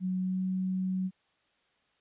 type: tone with pitch glide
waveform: sine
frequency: 185 to 186.72 Hz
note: F#3 to F#3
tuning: 0 to +16 cents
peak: -28 dBFS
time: 0-1.11 s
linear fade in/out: 50 ms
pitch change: +16 cents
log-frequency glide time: 0.19-0.41 s
effects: white hiss -71 dBFS RMS until 2 s + resampled to 8000 Hz